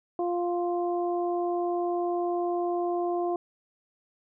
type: harmonic tone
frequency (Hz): 350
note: F4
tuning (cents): +4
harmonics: 1 / 2 / 3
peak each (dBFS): -27 / -30 / -39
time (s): 0.19-3.36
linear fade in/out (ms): 2
effects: none